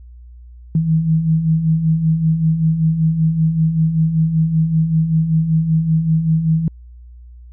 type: beating tone pair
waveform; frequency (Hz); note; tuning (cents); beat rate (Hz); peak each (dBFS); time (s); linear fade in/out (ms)
sine; 156.2 / 161.4; D#3 / E3; +7 / -36; 5.2; -21 / -13; 0.75-6.68; 2
effects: added 60 Hz sine -36 dBFS peak until 7.52 s